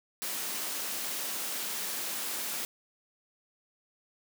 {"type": "high-pass noise", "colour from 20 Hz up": "white", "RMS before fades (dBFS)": -35, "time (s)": [0.22, 2.65], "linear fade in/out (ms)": 0, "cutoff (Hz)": 170, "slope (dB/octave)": 48, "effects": []}